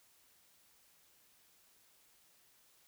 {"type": "silence", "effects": ["white hiss -68 dBFS RMS until 2.87 s"]}